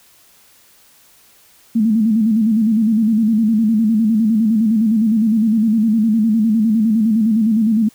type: tone with vibrato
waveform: sine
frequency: 220 Hz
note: A3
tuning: in tune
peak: -11 dBFS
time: 1.75-7.89 s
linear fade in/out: 10 ms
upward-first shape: square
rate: 9.8 Hz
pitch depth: 70 cents each way
effects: white hiss -50 dBFS RMS until 7.94 s